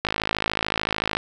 click train, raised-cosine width 0.3 ms, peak -6 dBFS, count 61, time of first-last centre 0.05-1.169 s, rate 53.6 Hz, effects none

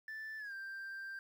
sine tone with pitch glide, 1760 to 1577.1 Hz, A6 to G6, 0 to +10 cents, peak -40 dBFS, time 0.08-1.19 s, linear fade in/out 2 ms, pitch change -190 cents, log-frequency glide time 0.38-0.53 s, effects tanh soft clip ceiling -41 dBFS + 11-bit

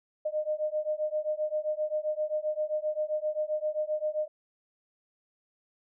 sine beating tone pair, 608 / 615.6 Hz, D#5 / D#5, -40 / -19 cents, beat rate 7.6 Hz, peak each -31 dBFS, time 0.25-4.28 s, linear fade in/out 10 ms, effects none

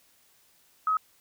sine tone, 1273 Hz, D#6, 39 cents sharp, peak -22 dBFS, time 0.87-0.97 s, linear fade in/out 2 ms, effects white hiss -63 dBFS RMS until 1.2 s

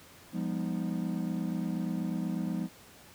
triangle chord, F half-diminished seventh, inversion none, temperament equal with one note detuned, 174.61 / 202.9 / 246.9 / 311.1 Hz, F3 / Ab3 / Cb4 / Eb4, 0 / -40 / 0 / 0 cents, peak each -32 / -33 / -35 / -37 dBFS, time 0.32-2.69 s, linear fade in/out 50 ms, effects pink hiss -54 dBFS RMS until 3.14 s + high-pass 80 Hz 12 dB/octave

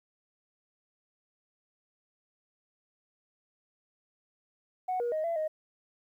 sine tone with pitch steps, 739 / 478.2 / 624 / 673 / 623 Hz, F#5 / A#4 / D#5 / E5 / D#5, -2 / +44 / +5 / +36 / +2 cents, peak -27 dBFS, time 4.88-5.48 s, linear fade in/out 10 ms, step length 120 ms, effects tanh soft clip ceiling -25 dBFS + 11-bit

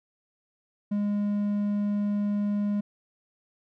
triangle tone, 205.4 Hz, G#3, 19 cents flat, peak -22 dBFS, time 0.91-2.81 s, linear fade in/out 10 ms, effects none

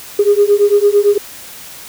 sine beating tone pair, 404.8 / 413.7 Hz, G#4 / G#4, -44 / -7 cents, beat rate 8.9 Hz, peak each -10 dBFS, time 0.19-1.18 s, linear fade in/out 5 ms, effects tanh soft clip ceiling 0 dBFS + white hiss -33 dBFS RMS until 1.88 s

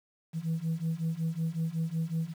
sine beating tone pair, 160 / 165.4 Hz, D#3 / E3, +49 / +6 cents, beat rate 5.4 Hz, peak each -31 / -30 dBFS, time 0.33-2.34 s, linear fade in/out 50 ms, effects tanh soft clip ceiling -25 dBFS + 9-bit

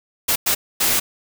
white noise bursts at uneven times, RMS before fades -18 dBFS, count 3, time 0.28-0.36 / 0.46-0.55 / 0.8-1 s, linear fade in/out 10 ms, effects none

